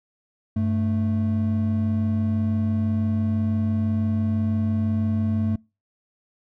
triangle tone pair together, 98 / 220 Hz, G2 / A3, 0 / 0 cents, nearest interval octave + major second, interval 1400 cents, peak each -21 dBFS, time 0.56-5.56 s, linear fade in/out 5 ms, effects noise-tail reverb RT60 0.3 s tail -26 dB re dry

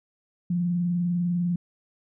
sine tone with vibrato, 174.61 Hz, F3, in tune, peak -22 dBFS, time 0.5-1.56 s, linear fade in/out 5 ms, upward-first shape square, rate 20 Hz, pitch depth 48 cents each way, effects none

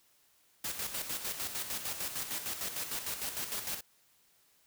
white noise with tremolo, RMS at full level -36 dBFS, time 0.64-3.81 s, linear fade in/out 5 ms, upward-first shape square, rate 6.6 Hz, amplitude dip 55%, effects white hiss -68 dBFS RMS until 4.66 s

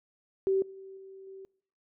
sine tone with level steps, 385.3 Hz, G4, 30 cents flat, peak -23 / -43 / -45 / -43 dBFS, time 0.47-1.45 s, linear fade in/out 0 ms, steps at 0.62 / 0.97 / 1.27 s, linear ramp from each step 2 ms, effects noise-tail reverb RT60 0.6 s tail -24 dB re dry

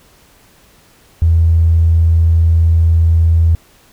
triangle tone, 82.41 Hz, E2, in tune, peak -3 dBFS, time 1.22-3.55 s, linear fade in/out 0 ms, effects tanh soft clip ceiling -5 dBFS + pink hiss -48 dBFS RMS until 3.92 s

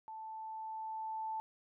sine tone with level ramp, 880 Hz, A5, in tune, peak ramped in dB -44 to -36 dBFS, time 0.08-1.4 s, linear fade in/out 0 ms, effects none

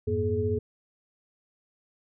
sine tone cluster, 90.2 / 105.5 / 239.1 / 424.8 Hz, F#2 / G#2 / A#3 / G#4, -44 / +28 / +44 / +39 cents, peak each -30 / -31 / -34 / -27 dBFS, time 0.07-0.59 s, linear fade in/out 10 ms, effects none

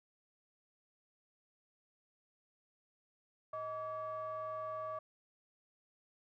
triangle ring-modulated tone, 259.3 Hz, C4, 15 cents flat, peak -34 dBFS, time 3.53-4.99 s, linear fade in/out 5 ms, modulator 889 Hz, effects none

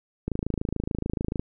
click train, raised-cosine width 3 ms, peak -14 dBFS, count 31, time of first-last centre 0.28-1.395 s, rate 26.9 Hz, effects none

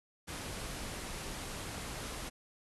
pink low-pass noise, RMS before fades -42 dBFS, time 0.27-2.3 s, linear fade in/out 20 ms, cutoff 12000 Hz, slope 96 dB/octave, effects none

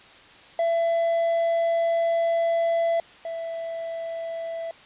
triangle tone pair in turn, 670 / 663.1 Hz, E5 / E5, +28 / +10 cents, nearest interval unison, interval 18 cents, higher first, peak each -18 / -27 dBFS, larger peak first, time 0.59-3 / 3.25-4.71 s, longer first, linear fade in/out 2 ms, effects white hiss -49 dBFS RMS until 4.85 s + resampled to 8000 Hz

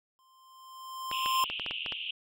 square tone with exponential growth, 1046 Hz, C6, 1 cent flat, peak -24 dBFS, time 0.19-1.44 s, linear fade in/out 0 ms, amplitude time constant 270 ms
clicks, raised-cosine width 0.3 ms, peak -20 dBFS, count 8, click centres 1.114 / 1.26 / 1.5 / 1.597 / 1.663 / 1.71 / 1.862 / 1.923 s
white band-pass noise, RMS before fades -37 dBFS, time 1.12-2.11 s, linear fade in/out 5 ms, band 2600 to 3200 Hz, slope 96 dB/octave
effects none

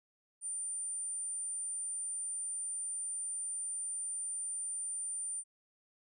sine tone, 9090 Hz, C#9, 42 cents sharp, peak -36 dBFS, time 0.41-5.44 s, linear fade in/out 50 ms, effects none

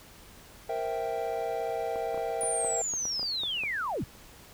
triangle chord, C dominant seventh, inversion third, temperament equal, 466.2 / 523.3 / 659.3 / 784 Hz, Bb4 / C5 / E5 / G5, 0 / 0 / 0 / 0 cents, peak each -32 / -37 / -32 / -33 dBFS, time 0.69-2.82 s, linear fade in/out 5 ms
clicks, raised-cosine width 1 ms, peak -27 dBFS, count 11, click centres 1.959 / 2.145 / 2.177 / 2.434 / 2.647 / 2.937 / 3.054 / 3.195 / 3.23 / 3.435 / 3.636 s
sine linear sweep, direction down, 9670 to 69.3 Hz, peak -29 dBFS, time 2.41-4.04 s, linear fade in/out 0 ms
effects pink hiss -52 dBFS RMS until 4.53 s

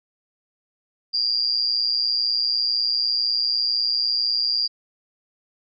sine tone with amplitude modulation, 4778 Hz, D8, 29 cents sharp, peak -15 dBFS, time 1.13-4.68 s, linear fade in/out 20 ms, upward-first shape sine, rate 120 Hz, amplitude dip 95%, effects none

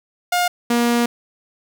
sawtooth tone pair in turn, 711 / 237.7 Hz, F5 / A#3, +31 / +34 cents, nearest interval octave + perfect fifth, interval 1897 cents, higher first, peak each -12 / -11 dBFS, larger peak second, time 0.32-0.48 / 0.7-1.06 s, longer second, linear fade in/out 5 ms, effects none

